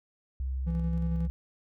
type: tone with pitch glide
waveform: sine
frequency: 65.4 to 66.66 Hz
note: C2 to C2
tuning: 0 to +33 cents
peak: -29 dBFS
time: 0.4-1.3 s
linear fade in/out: 0 ms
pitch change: +33 cents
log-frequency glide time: 0.67-1.09 s
type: tone with tremolo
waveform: triangle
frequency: 167.3 Hz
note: E3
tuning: 26 cents sharp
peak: -26 dBFS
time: 0.66-1.28 s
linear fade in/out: 20 ms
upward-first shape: square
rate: 11 Hz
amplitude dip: 25%
effects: none